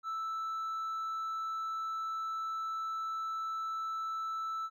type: tone with hard clipping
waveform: sine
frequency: 1318.5 Hz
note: E6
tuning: in tune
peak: -35 dBFS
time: 0.03-4.7 s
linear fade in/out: 50 ms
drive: 2 dB
effects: none